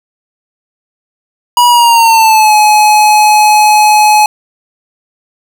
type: tone with pitch glide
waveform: square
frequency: 968 to 847.6 Hz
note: B5 to G#5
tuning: -35 to +35 cents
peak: -4 dBFS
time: 1.57-4.26 s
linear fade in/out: 2 ms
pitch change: -230 cents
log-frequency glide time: 1.68-2.54 s
effects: none